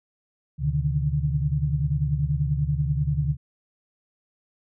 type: tone cluster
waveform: sine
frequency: 72.6 / 124.7 / 142.7 / 153 Hz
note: D2 / B2 / D3 / D#3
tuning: -19 / +17 / -49 / -29 cents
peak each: -28 / -31 / -24 / -27 dBFS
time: 0.58-3.37 s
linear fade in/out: 50 ms
effects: none